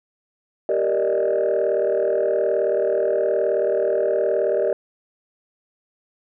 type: chord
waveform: sine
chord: Eb major seventh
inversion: first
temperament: just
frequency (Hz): 388.9 / 466.7 / 583.4 / 622.3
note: G4 / Bb4 / D5 / Eb5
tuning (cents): -14 / +2 / -12 / 0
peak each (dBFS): -22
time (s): 0.69-4.73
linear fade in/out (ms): 2
effects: tanh soft clip ceiling -12 dBFS